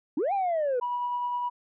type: linear two-way sweep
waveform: sine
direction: up then down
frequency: 257 to 816 to 474.7 Hz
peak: -22 dBFS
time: 0.17-0.8 s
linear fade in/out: 5 ms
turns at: 0.33 s
type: tone with tremolo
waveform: sine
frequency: 975 Hz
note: B5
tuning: 23 cents flat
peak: -25 dBFS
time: 0.81-1.5 s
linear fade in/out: 20 ms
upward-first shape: sine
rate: 9.7 Hz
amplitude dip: 25%
effects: tanh soft clip ceiling -22 dBFS